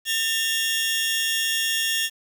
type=tone cluster; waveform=sawtooth; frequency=1804 / 2780 / 3337 Hz; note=A6 / F7 / G#7; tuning=+43 / -9 / +8 cents; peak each=-23 dBFS; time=0.05-2.1 s; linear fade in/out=50 ms; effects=8-bit